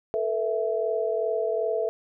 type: chord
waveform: sine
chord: A suspended second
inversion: none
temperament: equal with one note detuned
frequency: 440 / 482.6 / 659.3 Hz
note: A4 / B4 / E5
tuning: 0 / -40 / 0 cents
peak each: -27 / -30 / -27 dBFS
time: 0.14-1.89 s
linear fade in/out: 0 ms
effects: none